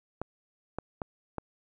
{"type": "clicks", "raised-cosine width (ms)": 1, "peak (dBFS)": -19, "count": 4, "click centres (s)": [0.216, 0.786, 1.018, 1.383], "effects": []}